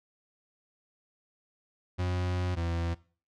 40% pulse tone pair in turn, 90 / 84.58 Hz, F#2 / E2, -47 / +45 cents, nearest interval minor second, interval 108 cents, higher first, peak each -27 / -28 dBFS, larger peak first, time 1.98-2.56 / 2.56-2.95 s, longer first, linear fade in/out 20 ms, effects noise-tail reverb RT60 0.4 s tail -20 dB re dry + low-pass 5000 Hz 12 dB/octave

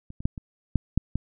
clicks, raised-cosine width 5 ms, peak -28 / -25 / -9 / -23 / -8 / -8 / -13 dBFS, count 7, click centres 0.104 / 0.205 / 0.255 / 0.378 / 0.757 / 0.976 / 1.156 s, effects none

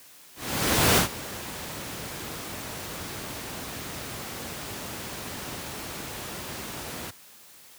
pink noise with ADSR envelope, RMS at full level -18 dBFS, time 0.35-7.11 s, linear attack 620 ms, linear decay 110 ms, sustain -18 dB, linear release 11 ms, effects white hiss -51 dBFS RMS until 7.78 s + high-pass 80 Hz 12 dB/octave

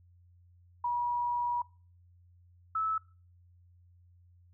sine tone pair in turn, 964 / 1305.1 Hz, B5 / E6, -42 / -18 cents, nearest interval perfect fourth, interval 524 cents, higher second, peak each -28 dBFS, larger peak neither, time 0.84-1.62 / 2.75-2.98 s, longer first, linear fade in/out 5 ms, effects noise-tail reverb RT60 0.4 s tail -23 dB re dry + added 88 Hz sine -58 dBFS peak until 4.53 s

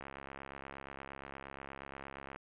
click train, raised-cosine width 0.5 ms, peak -30 dBFS, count 162, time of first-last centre 0.01-2.36 s, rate 68.5 Hz, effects resampled to 8000 Hz + 10-bit

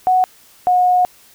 sine tone pair in turn, 740 / 725.2 Hz, F#5 / F#5, 0 / -35 cents, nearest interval unison, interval 35 cents, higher first, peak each -10 dBFS, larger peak neither, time 0.07-0.24 / 0.67-1.05 s, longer second, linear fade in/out 0 ms, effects white hiss -48 dBFS RMS until 1.34 s

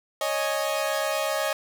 sawtooth chord, C# suspended second, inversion none, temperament equal, 554.4 / 622.3 / 830.6 Hz, C#5 / D#5 / G#5, 0 / 0 / 0 cents, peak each -25 / -23 / -29 dBFS, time 0.21-1.53 s, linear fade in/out 2 ms, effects none

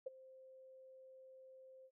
sine tone with ADSR envelope, 523.3 Hz, C5, in tune, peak -38 dBFS, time 0.06-1.91 s, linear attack 9 ms, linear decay 17 ms, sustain -19 dB, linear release 60 ms, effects none

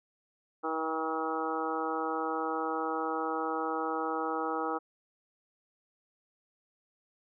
harmonic tone with a mistuned harmonic, 160 Hz, D#3, 49 cents sharp, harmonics 2 / 3 / 4 / 5 / 6 / 7 / 8 / 9, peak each -37 / -36 / -45 / -36 / -41 / -41 / -36 / -46 dBFS, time 0.63-4.79 s, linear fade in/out 20 ms, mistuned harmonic 9, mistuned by -30 cents, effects none

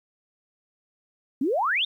sine exponential sweep, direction up, 242.9 to 3743 Hz, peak -21 dBFS, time 1.41-1.85 s, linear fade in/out 5 ms, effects 10-bit

